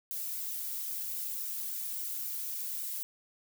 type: noise with flanger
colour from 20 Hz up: violet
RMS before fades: -37 dBFS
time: 0.11-3.03 s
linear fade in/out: 0 ms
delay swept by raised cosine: 1.3 to 2.4 ms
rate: 3.7 Hz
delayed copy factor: +0.65
effects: none